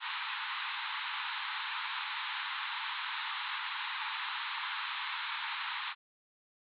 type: band-pass noise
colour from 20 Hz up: pink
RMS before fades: -38 dBFS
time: 0-5.95 s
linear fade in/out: 50 ms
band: 860 to 4000 Hz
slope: 96 dB/octave
effects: none